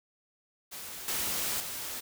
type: noise with level steps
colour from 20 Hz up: white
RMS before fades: -42 / -32 / -38 dBFS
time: 0.71-2.01 s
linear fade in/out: 20 ms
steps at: 1.08 / 1.6 s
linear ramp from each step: 2 ms
effects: none